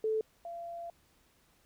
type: tone pair in turn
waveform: sine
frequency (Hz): 437.4 / 683.4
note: A4 / F5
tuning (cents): -10 / -38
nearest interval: minor sixth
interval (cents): 772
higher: second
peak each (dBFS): -28 / -39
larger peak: first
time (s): 0.04-0.21 / 0.45-0.9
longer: second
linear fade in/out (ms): 2
effects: pink hiss -68 dBFS RMS until 1.65 s